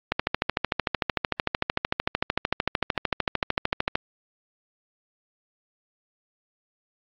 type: click train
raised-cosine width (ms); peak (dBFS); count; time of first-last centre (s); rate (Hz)
0.3; -5; 52; 0.12-3.955; 13.3
effects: low-pass 4000 Hz 12 dB/octave + AAC 64 kbps

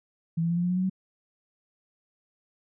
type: tone with pitch steps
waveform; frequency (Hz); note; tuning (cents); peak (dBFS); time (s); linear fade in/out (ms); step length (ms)
sine; 164.81 / 167.98 / 171.21 / 174.51 / 177.87 / 181.29 / 184.78 / 188.34; E3 / E3 / F3 / F3 / F3 / F#3 / F#3 / F#3; 0 / +33 / -34 / -1 / +32 / -35 / -2 / +31; -23; 0.37-0.898; 10; 66
effects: none

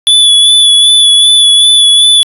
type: tone with vibrato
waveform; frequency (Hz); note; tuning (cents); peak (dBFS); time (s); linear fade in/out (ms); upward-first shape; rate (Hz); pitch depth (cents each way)
square; 3442; A7; -39; -3; 0.07-2.23; 0; sine; 2.6; 24
effects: resampled to 32000 Hz

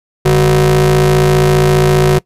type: ring-modulated tone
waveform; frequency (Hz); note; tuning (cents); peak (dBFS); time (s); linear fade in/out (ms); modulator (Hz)
40% pulse; 114.6; A#2; -29; -3; 0.25-2.19; 10; 259
effects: noise-tail reverb RT60 0.1 s tail -21 dB re dry + resampled to 32000 Hz

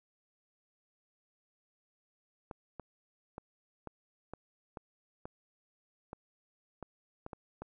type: clicks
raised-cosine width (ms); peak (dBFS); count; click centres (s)
1; -28; 12; 2.512 / 2.797 / 3.381 / 3.873 / 4.336 / 4.772 / 5.255 / 6.131 / 6.827 / 7.264 / 7.332 / 7.62
effects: none

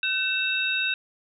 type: tone cluster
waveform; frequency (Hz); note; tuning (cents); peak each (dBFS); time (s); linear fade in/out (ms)
sine; 1522 / 2662 / 3756; F#6 / E7 / A#7; +48 / +16 / +12; -29 / -25 / -29; 0.03-0.94; 2
effects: none

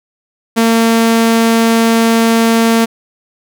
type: tone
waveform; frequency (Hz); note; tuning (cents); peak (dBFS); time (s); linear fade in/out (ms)
sawtooth; 227.9; A#3; -39; -4; 0.56-2.86; 20
effects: none

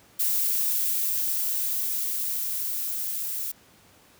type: noise with level ramp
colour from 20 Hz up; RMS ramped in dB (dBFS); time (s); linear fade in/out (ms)
violet; -24 to -31; 0.19-3.52; 10
effects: pink hiss -56 dBFS RMS until 4.19 s + high-pass 80 Hz 12 dB/octave

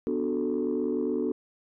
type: chord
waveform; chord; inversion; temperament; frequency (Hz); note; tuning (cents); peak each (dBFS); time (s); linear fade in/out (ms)
sine; B minor seventh; none; equal; 246.9 / 293.7 / 370 / 440; B3 / D4 / F#4 / A4; 0 / 0 / 0 / 0; -30; 0.07-1.32; 0
effects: tanh soft clip ceiling -19 dBFS

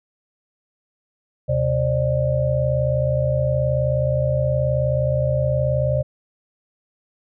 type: tone cluster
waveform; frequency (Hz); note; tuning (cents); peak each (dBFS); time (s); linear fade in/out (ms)
sine; 78.5 / 131.7 / 540 / 599; D#2 / C3 / C#5 / D5; +16 / +12 / -45 / +34; -28 / -20 / -24 / -22; 1.48-6.03; 20
effects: none

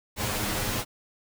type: noise with comb filter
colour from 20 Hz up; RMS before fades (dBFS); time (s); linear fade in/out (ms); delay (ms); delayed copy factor
pink; -29; 0.16-0.85; 50; 9.6; +1
effects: none

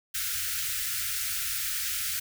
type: band-stop noise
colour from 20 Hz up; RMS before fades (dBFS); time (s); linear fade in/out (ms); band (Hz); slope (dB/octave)
white; -31; 0.14-2.2; 10; 120 to 1300; 96
effects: none

